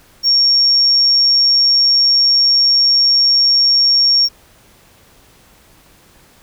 triangle tone, 5530 Hz, F8, 18 cents flat, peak -5 dBFS, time 0.23-4.29 s, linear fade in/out 50 ms, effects tanh soft clip ceiling -7 dBFS + pink hiss -48 dBFS RMS until 6.42 s

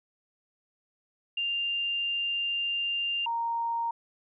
sine tone pair in turn, 2794 / 928.9 Hz, F7 / A#5, 0 / -6 cents, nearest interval octave + perfect fifth, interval 1906 cents, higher first, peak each -27 dBFS, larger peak neither, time 1.37-3.26 / 3.26-3.91 s, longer first, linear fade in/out 5 ms, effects none

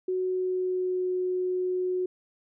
sine tone with pitch glide, 370 to 366 Hz, F#4 to F#4, 0 to -19 cents, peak -25 dBFS, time 0.08-2.06 s, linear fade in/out 5 ms, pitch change -19 cents, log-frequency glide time 0.26-1.11 s, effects none

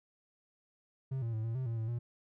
triangle tone with pitch steps, 132.9 / 115.3 / 110 / 114.3 / 130.1 / 115 / 111.7 / 118.8 Hz, C3 / A#2 / A2 / A#2 / C3 / A#2 / A2 / A#2, +27 / -19 / 0 / -34 / -9 / -23 / +27 / +33 cents, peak -31 dBFS, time 1.11-1.99 s, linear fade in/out 10 ms, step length 110 ms, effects none

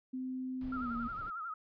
sine tone with pitch glide, 257.7 to 235 Hz, C4 to A#3, -26 to +14 cents, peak -36 dBFS, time 0.13-1.08 s, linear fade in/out 10 ms, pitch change -160 cents, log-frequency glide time 0.78-0.91 s
brown noise, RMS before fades -49 dBFS, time 0.61-1.3 s, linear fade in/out 2 ms
sine tone with vibrato, 1318.5 Hz, E6, in tune, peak -38 dBFS, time 0.72-1.54 s, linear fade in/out 5 ms, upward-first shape sine, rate 11 Hz, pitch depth 99 cents each way
effects resampled to 11025 Hz

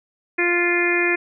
harmonic tone, 349.2 Hz, F4, in tune, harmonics 1 / 2 / 3 / 4 / 5 / 6 / 7, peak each -21 / -31 / -33 / -31 / -23 / -23 / -23 dBFS, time 0.38-1.16 s, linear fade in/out 10 ms, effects none

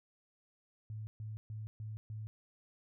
sine tone bursts, 108.2 Hz, A2, 29 cents flat, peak -40 dBFS, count 5, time 0.9-2.27 s, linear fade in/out 0 ms, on 170 ms, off 130 ms, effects none

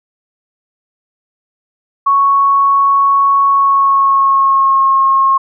sine tone with pitch glide, 1108.7 to 1080.3 Hz, C#6 to C#6, 0 to -45 cents, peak -7 dBFS, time 2.06-5.38 s, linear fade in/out 10 ms, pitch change -45 cents, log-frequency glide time 3.48-4.86 s, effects none

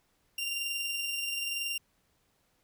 sawtooth tone pair together, 2779 / 2800 Hz, F7 / F7, -9 / +4 cents, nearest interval unison, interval 13 cents, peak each -29 / -39 dBFS, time 0.38-1.78 s, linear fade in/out 5 ms, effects pink hiss -72 dBFS RMS until 2.63 s

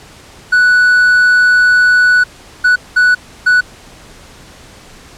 triangle tone bursts at uneven times, 1480 Hz, F#6, in tune, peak -4 dBFS, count 4, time 0.52-2.24 / 2.64-2.76 / 2.96-3.15 / 3.46-3.61 s, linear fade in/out 10 ms, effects pink hiss -38 dBFS RMS until 5.17 s + low-pass 9000 Hz 12 dB/octave

